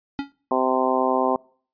square tone with exponential decay, 280 Hz, C#4, 18 cents sharp, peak -21 dBFS, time 0.19-0.32 s, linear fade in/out 0 ms, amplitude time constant 28 ms
harmonic tone, 129.6 Hz, C3, 16 cents flat, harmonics 2 / 3 / 4 / 5 / 6 / 7 / 8, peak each -26 / -26 / -26 / -26 / -26 / -26 / -26 dBFS, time 0.51-1.36 s, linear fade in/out 2 ms
effects noise-tail reverb RT60 0.5 s tail -25 dB re dry + resampled to 11025 Hz

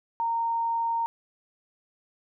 sine tone, 923 Hz, A#5, 17 cents flat, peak -24 dBFS, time 0.2-1.06 s, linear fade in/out 0 ms, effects none

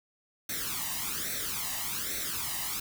white noise with flanger, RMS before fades -34 dBFS, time 0.49-2.8 s, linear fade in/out 5 ms, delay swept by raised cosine 0.5 to 1.05 ms, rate 1.2 Hz, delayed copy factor +0.75, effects none

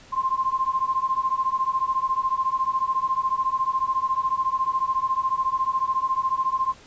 sine beating tone pair, 1046.5 / 1060.5 Hz, C6 / C6, 0 / +23 cents, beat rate 14 Hz, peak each -24 dBFS, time 0.12-6.74 s, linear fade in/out 20 ms, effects pink hiss -49 dBFS RMS until 6.86 s + resampled to 16000 Hz

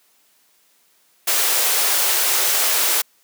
white high-pass noise, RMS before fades -18 dBFS, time 1.27-3.02 s, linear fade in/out 10 ms, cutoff 380 Hz, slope 24 dB/octave, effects white hiss -59 dBFS RMS until 3.23 s + high-pass 200 Hz 12 dB/octave

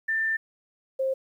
sine tone pair in turn, 1785 / 530.7 Hz, A6 / C5, +24 / +24 cents, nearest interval octave + major sixth, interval 2100 cents, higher first, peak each -23 dBFS, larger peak neither, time 0.08-0.37 / 0.99-1.14 s, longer first, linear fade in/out 10 ms, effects 10-bit

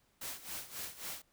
white noise with tremolo, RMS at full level -41 dBFS, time 0.21-1.22 s, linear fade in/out 5 ms, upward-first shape sine, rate 3.7 Hz, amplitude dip 80%, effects pink hiss -73 dBFS RMS until 1.32 s

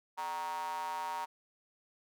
square tone with high-pass filter, 85 Hz, F2, 46 cents flat, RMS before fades -38 dBFS, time 0.17-1.26 s, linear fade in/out 20 ms, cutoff 910 Hz, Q 8.1, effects none

